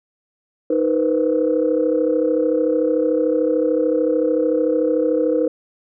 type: tone cluster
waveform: sine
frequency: 312.4 / 476.5 / 510 Hz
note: D#4 / A#4 / C5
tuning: +7 / +38 / -44 cents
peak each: -19 dBFS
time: 0.7-5.48 s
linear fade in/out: 5 ms
effects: tanh soft clip ceiling -7 dBFS